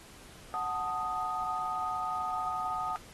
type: chord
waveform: sine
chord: D# diminished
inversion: first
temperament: equal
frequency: 740 / 880 / 1244.5 Hz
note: F#5 / A5 / D#6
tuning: 0 / 0 / 0 cents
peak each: -36 / -38 / -33 dBFS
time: 0.54-2.96 s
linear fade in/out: 0 ms
effects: pink hiss -53 dBFS RMS until 3.13 s + AAC 32 kbps